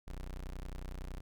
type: tone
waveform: 30% pulse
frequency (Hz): 30.87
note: B0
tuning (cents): 0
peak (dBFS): -38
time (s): 0.07-1.21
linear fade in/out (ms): 10
effects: none